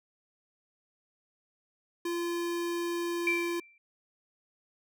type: tone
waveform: square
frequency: 343.8 Hz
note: F4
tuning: 27 cents flat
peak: -31 dBFS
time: 2.05-3.6 s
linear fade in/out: 5 ms
type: tone with exponential decay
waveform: sine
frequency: 2349 Hz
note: D7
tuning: in tune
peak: -23 dBFS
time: 3.27-3.78 s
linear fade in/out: 2 ms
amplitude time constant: 110 ms
effects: none